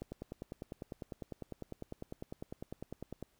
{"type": "click train", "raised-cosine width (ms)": 2, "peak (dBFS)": -28, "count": 33, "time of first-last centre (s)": [0.02, 3.226], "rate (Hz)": 9.98, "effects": ["pink hiss -73 dBFS RMS until 3.39 s"]}